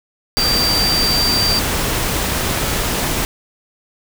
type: tone in noise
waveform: sine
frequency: 4691 Hz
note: D8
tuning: 3 cents flat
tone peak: -15 dBFS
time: 0.37-1.59 s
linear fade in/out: 0 ms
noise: pink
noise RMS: -19 dBFS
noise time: 0.37-3.25 s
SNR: +1 dB
effects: none

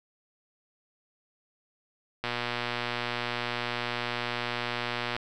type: click train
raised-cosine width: 0.3 ms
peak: -14 dBFS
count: 352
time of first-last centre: 2.24-5.165 s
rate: 120 Hz
effects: none

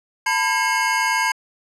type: tone cluster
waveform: square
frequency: 896 / 996 / 1624 / 2161 Hz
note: A5 / B5 / G#6 / C#7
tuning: +31 / +14 / -39 / -45 cents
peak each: -24 dBFS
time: 0.26-1.32 s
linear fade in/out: 5 ms
effects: low-pass 10000 Hz 12 dB/octave

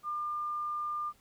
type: tone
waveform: sine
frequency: 1200 Hz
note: D6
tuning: 37 cents sharp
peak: -32 dBFS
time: 0.03-1.13 s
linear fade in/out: 50 ms
effects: pink hiss -65 dBFS RMS until 1.2 s

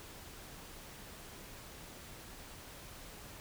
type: silence
effects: pink hiss -51 dBFS RMS until 3.4 s

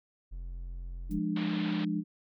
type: tone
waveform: triangle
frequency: 43.65 Hz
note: F1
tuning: in tune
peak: -35 dBFS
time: 0.31-1.2 s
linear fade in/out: 20 ms
type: chord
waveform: sine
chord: D diminished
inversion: first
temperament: equal with one note detuned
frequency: 174.61 / 207.7 / 299 Hz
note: F3 / Ab3 / D4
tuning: 0 / 0 / +31 cents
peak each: -33 dBFS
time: 1.09-2.04 s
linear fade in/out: 50 ms
type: noise with exponential decay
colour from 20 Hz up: blue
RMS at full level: -50 dBFS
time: 1.11-1.19 s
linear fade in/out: 0 ms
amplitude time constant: 16 ms
type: band-pass noise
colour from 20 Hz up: white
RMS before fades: -42 dBFS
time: 1.36-1.85 s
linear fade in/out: 5 ms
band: 160 to 3900 Hz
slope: 48 dB/octave
effects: none

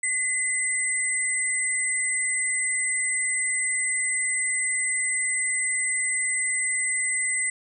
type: tone pair together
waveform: sine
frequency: 2031 / 8112 Hz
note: B6 / B8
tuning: +48 / +45 cents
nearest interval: 2 octaves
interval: 2397 cents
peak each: -26 / -25 dBFS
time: 0.03-7.5 s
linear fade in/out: 5 ms
effects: none

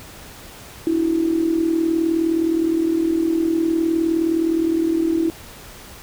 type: tone with amplitude modulation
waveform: sine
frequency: 328.2 Hz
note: E4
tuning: 8 cents flat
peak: -13 dBFS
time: 0.87-5.3 s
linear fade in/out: 0 ms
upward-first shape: sine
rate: 39.5 Hz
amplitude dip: 65%
effects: pink hiss -40 dBFS RMS until 6.02 s

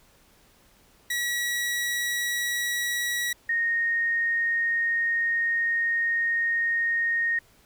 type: tone pair in turn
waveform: sawtooth / sine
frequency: 1927 / 1855.8 Hz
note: B6 / A#6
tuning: -43 / -8 cents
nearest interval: minor second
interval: 65 cents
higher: first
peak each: -22 dBFS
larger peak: neither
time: 1.1-3.33 / 3.49-7.39 s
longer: second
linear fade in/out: 5 ms
effects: pink hiss -59 dBFS RMS until 7.65 s

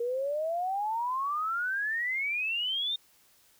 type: exponential sweep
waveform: sine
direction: up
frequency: 466.2 to 3683 Hz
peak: -28 dBFS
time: 0-2.96 s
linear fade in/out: 5 ms
effects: white hiss -63 dBFS RMS until 3.59 s

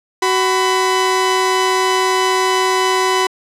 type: tone pair together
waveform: sawtooth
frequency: 374.6 / 1000 Hz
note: F#4 / B5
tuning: +21 / +21 cents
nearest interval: octave + perfect fourth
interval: 1700 cents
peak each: -12 / -12 dBFS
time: 0.22-3.27 s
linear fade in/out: 5 ms
effects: low-pass 9000 Hz 12 dB/octave

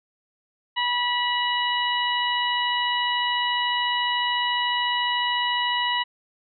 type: harmonic tone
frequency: 974 Hz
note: B5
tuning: 24 cents flat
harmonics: 1 / 2 / 3 / 4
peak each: -25 / -27 / -26 / -32 dBFS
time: 0.76-6.04 s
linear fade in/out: 20 ms
effects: none

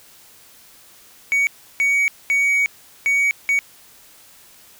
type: tone bursts at uneven times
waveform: triangle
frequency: 2249 Hz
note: C#7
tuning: 24 cents sharp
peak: -13 dBFS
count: 5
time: 1.32-1.47 / 1.8-2.08 / 2.3-2.66 / 3.06-3.31 / 3.49-3.59 s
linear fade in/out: 0 ms
effects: white hiss -48 dBFS RMS until 4.79 s

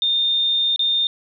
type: tone with dropouts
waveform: sine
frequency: 3633 Hz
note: A#7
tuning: 45 cents flat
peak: -16 dBFS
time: 0.02-1.07 s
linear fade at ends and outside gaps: 1 ms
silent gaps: 0.761-0.793 s
effects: none

